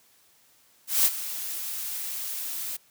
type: noise with ADSR envelope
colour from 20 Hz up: blue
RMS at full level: -19 dBFS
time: 0.87-2.77 s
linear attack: 180 ms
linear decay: 47 ms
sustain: -14 dB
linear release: 11 ms
effects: white hiss -61 dBFS RMS until 2.9 s + high-pass 60 Hz 12 dB/octave